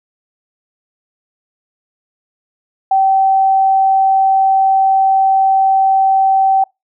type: tone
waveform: sine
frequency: 772 Hz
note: G5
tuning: 27 cents flat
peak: -8 dBFS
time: 2.91-6.64 s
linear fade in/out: 5 ms
effects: noise-tail reverb RT60 0.2 s tail -26 dB re dry